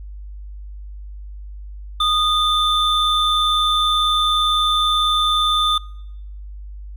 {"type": "tone pair together", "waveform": "triangle", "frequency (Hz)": [1235, 3541], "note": ["D#6", "A7"], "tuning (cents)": [-13, 10], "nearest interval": "octave + tritone", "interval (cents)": 1823, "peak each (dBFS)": -16, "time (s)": [2, 5.78], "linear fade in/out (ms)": 5, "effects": ["noise-tail reverb RT60 0.9 s tail -24 dB re dry", "added 50 Hz sine -31 dBFS peak until 6.96 s"]}